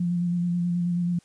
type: tone with vibrato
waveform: sine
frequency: 174.61 Hz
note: F3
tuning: in tune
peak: -22 dBFS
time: 0-1.19 s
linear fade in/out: 5 ms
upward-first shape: square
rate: 9.3 Hz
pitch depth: 18 cents each way
effects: white hiss -61 dBFS RMS until 1.24 s + resampled to 22050 Hz